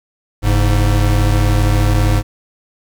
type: tone pair together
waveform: square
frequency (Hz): 46.36 / 103.9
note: F#1 / G#2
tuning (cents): +4 / +1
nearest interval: octave + major second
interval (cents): 1397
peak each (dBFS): -14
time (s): 0.42-2.23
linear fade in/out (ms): 50
effects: 8-bit